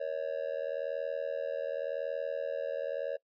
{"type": "tone with amplitude modulation", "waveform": "triangle", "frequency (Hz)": 554.4, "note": "C#5", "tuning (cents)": 0, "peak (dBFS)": -26, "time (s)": [0, 3.17], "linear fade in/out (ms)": 10, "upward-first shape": "sine", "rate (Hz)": 80.9, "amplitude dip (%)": 100, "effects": ["noise-tail reverb RT60 0.1 s tail -22 dB re dry", "resampled to 11025 Hz"]}